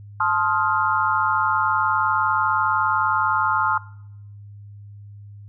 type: chord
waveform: sine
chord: F dominant seventh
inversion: first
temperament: just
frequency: 873.1 / 1047.7 / 1257.2 / 1396.9 Hz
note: A5 / C6 / Eb6 / F6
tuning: -14 / +2 / +18 / 0 cents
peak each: -23 dBFS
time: 0.2-3.78 s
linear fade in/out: 5 ms
effects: noise-tail reverb RT60 0.8 s tail -21 dB re dry + added 102 Hz sine -38 dBFS peak until 5.48 s